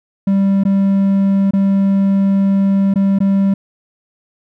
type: tone with dropouts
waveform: triangle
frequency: 196 Hz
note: G3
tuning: in tune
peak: -8 dBFS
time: 0.27-3.54 s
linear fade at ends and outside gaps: 5 ms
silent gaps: 0.637-0.651 / 1.509-1.534 / 2.94-2.957 / 3.188-3.203 s
effects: none